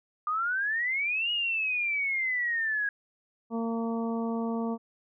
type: exponential two-way sweep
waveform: sine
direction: up then down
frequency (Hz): 1200 to 2901 to 1639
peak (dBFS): -26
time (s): 0.27-2.89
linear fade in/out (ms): 2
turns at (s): 1.31
type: harmonic tone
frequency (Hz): 228.9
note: A#3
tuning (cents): -31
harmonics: 1 / 2 / 3 / 4 / 5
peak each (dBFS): -29 / -35 / -39 / -41 / -43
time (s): 3.5-4.78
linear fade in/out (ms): 50
effects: none